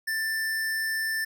square tone, 1774 Hz, A6, 14 cents sharp, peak -27 dBFS, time 0.07-1.25 s, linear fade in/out 10 ms, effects none

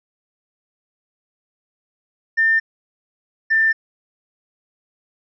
triangle tone pair in turn, 1800 / 1785.5 Hz, A6 / A6, +39 / +25 cents, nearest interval unison, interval 14 cents, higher first, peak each -9 dBFS, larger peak neither, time 2.37-2.6 / 3.5-3.73 s, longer neither, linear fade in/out 20 ms, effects tanh soft clip ceiling -11 dBFS + resampled to 16000 Hz

